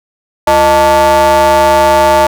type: ring-modulated tone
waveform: square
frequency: 135 Hz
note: C#3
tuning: 45 cents flat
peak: -3 dBFS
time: 0.47-2.27 s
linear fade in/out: 5 ms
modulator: 750 Hz
effects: none